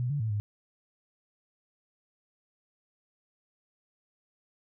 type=tone with pitch steps; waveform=sine; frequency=123.2 / 144.6 / 110.6 / 103.7 Hz; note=B2 / D3 / A2 / G#2; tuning=-4 / -27 / +9 / -2 cents; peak=-27 dBFS; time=0-0.4 s; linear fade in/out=0 ms; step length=100 ms; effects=none